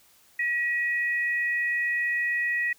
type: tone pair together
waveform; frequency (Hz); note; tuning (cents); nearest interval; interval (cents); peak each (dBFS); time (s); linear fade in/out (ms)
sine; 1915.7 / 2489; A#6 / D#7; +47 / 0; perfect fourth; 453; -24 / -33; 0.39-2.73; 5
effects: white hiss -59 dBFS RMS until 2.78 s